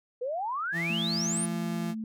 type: exponential sweep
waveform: sine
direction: up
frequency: 473 to 9956 Hz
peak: -29 dBFS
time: 0.21-1.46 s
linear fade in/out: 10 ms
type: tone with pitch glide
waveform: 35% pulse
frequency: 168.5 to 170.46 Hz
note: E3 to F3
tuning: +38 to -42 cents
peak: -30 dBFS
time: 0.72-1.95 s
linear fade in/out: 50 ms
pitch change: +20 cents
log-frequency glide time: 0.93-1.57 s
type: tone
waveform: sine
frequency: 220 Hz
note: A3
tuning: in tune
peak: -32 dBFS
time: 0.9-2.04 s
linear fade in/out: 2 ms
effects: none